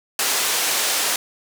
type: band-pass noise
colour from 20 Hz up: white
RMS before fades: -21 dBFS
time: 0.19-1.16 s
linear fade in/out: 2 ms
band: 360 to 10000 Hz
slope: 12 dB/octave
effects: none